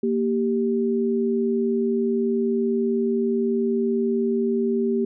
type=tone pair together; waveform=sine; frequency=232.8 / 392 Hz; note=A#3 / G4; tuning=-2 / 0 cents; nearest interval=major sixth; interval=902 cents; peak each=-22 dBFS; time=0.03-5.05 s; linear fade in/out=5 ms; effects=none